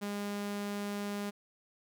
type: tone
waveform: sawtooth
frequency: 203.8 Hz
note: G#3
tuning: 32 cents flat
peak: -31 dBFS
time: 0.01-1.31 s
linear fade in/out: 20 ms
effects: none